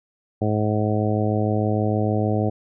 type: harmonic tone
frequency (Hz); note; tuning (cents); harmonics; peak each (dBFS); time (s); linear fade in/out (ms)
106.5; G#2; +44; 1 / 2 / 3 / 4 / 5 / 6 / 7; -22 / -25 / -27 / -28 / -29 / -30 / -30; 0.41-2.5; 10
effects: none